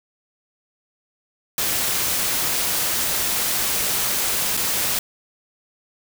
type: noise with dropouts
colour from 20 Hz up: white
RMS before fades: -22 dBFS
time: 1.58-4.99 s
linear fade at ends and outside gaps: 2 ms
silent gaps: 4.569-4.573 s
effects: none